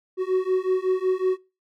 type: beating tone pair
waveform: triangle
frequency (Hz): 370 / 375.4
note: F#4 / F#4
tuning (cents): 0 / +25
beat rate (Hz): 5.4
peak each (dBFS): -21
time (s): 0.17-1.38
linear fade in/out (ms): 50
effects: noise-tail reverb RT60 0.3 s tail -23 dB re dry